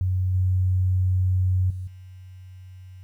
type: tone with level steps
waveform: sine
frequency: 92.5 Hz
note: F#2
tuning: in tune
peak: -20 / -18 / -29 / -40 dBFS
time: 0.01-3.03 s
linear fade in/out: 0 ms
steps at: 0.34 / 1.7 / 1.87 s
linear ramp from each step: 5 ms
effects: 10-bit